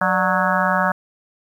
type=harmonic tone with a mistuned harmonic; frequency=184.2 Hz; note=F#3; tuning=7 cents flat; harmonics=1 / 3 / 4 / 5 / 6 / 7 / 8 / 9; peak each=-24 / -24 / -24 / -24 / -24 / -24 / -24 / -24 dBFS; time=0.01-0.92 s; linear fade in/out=5 ms; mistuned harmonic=3; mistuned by=+100 cents; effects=8-bit